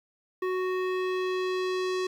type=tone with low-pass filter sweep; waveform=square; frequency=370 Hz; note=F#4; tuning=in tune; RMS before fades=-29 dBFS; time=0.42-2.07 s; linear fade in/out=5 ms; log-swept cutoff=1900 to 5700 Hz; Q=1.1; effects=9-bit